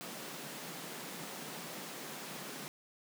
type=high-pass noise; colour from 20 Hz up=pink; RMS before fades=-45 dBFS; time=0.01-2.68 s; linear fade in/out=0 ms; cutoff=140 Hz; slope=96 dB/octave; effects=none

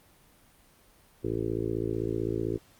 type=harmonic tone; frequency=55.7 Hz; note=A1; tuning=22 cents sharp; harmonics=1 / 2 / 3 / 4 / 5 / 6 / 7 / 8 / 9; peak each=-41 / -35 / -40 / -45 / -38 / -33 / -33 / -37 / -45 dBFS; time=1.23-2.58 s; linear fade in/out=20 ms; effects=pink hiss -60 dBFS RMS until 2.79 s + Opus 32 kbps

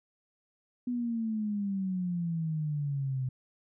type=exponential sweep; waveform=sine; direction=down; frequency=248.3 to 127.6 Hz; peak=-29 dBFS; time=0.87-3.29 s; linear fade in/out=5 ms; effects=none

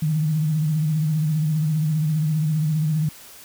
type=tone with vibrato; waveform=sine; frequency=154.7 Hz; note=D#3; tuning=10 cents flat; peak=-18 dBFS; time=0.02-3.09 s; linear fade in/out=5 ms; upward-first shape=sine; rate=15 Hz; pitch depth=64 cents each way; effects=white hiss -44 dBFS RMS until 3.44 s

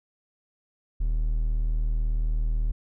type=tone; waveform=triangle; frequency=39.08 Hz; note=D#1; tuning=8 cents sharp; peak=-20 dBFS; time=1-2.72 s; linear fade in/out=10 ms; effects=none

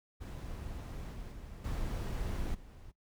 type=noise with level steps; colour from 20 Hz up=brown; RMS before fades=-42 / -44 / -47 / -36 / -52 dBFS; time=0.2-2.92 s; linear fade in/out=20 ms; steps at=1.13 / 1.31 / 1.64 / 2.54 s; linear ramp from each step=10 ms; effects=noise-tail reverb RT60 0.1 s tail -19 dB re dry

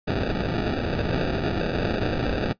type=noise with sample-and-hold; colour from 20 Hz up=white; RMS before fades=-25 dBFS; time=0.07-2.53 s; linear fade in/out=10 ms; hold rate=1050 Hz; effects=noise-tail reverb RT60 0.1 s tail -18 dB re dry + resampled to 11025 Hz

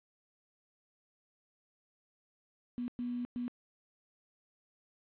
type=tone bursts at uneven times; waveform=sine; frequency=243.6 Hz; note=B3; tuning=24 cents flat; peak=-34 dBFS; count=3; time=2.78-2.88 / 2.99-3.25 / 3.36-3.48 s; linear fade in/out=0 ms; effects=resampled to 8000 Hz + 10-bit

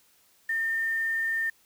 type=tone with quantisation; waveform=sine; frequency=1811 Hz; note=A6; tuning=49 cents sharp; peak=-25 dBFS; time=0.49-1.5 s; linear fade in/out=5 ms; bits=8; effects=white hiss -63 dBFS RMS until 1.65 s

